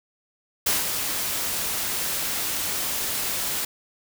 white noise with ADSR envelope, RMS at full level -21 dBFS, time 0.66-3.65 s, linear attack 8 ms, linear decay 170 ms, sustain -6 dB, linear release 4 ms, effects none

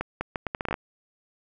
accelerating click train, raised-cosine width 0.5 ms, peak -13 dBFS, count 11, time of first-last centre 0.01-0.741 s, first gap 200 ms, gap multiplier 0.74, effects none

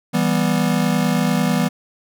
square chord, E minor, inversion none, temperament equal with one note detuned, 164.81 / 196 / 245 Hz, E3 / G3 / B3, 0 / 0 / -14 cents, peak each -21 dBFS, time 0.13-1.69 s, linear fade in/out 20 ms, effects none

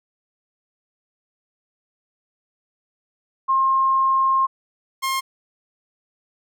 sine / sawtooth tone pair in turn, 1066 / 1066 Hz, C6 / C6, +32 / +32 cents, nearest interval unison, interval 0 cents, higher neither, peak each -15 / -17 dBFS, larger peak first, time 3.48-4.47 / 5.02-5.21 s, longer first, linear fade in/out 20 ms, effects none

